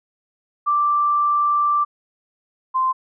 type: tone pair in turn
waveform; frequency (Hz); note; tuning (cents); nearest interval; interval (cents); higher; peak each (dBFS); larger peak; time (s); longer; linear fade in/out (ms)
sine; 1174.7 / 1040.5; D6 / C6; 0 / -10; major second; 210; first; -15 / -16; first; 0.66-1.85 / 2.74-2.93; first; 20
effects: none